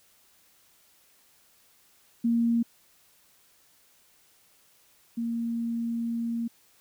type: tone pair in turn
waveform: sine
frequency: 233.1 / 232.3 Hz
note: A#3 / A#3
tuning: 0 / -6 cents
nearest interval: unison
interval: 6 cents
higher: first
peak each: -21 / -27 dBFS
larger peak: first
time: 2.24-2.63 / 5.17-6.48 s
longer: second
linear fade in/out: 10 ms
effects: white hiss -62 dBFS RMS until 6.8 s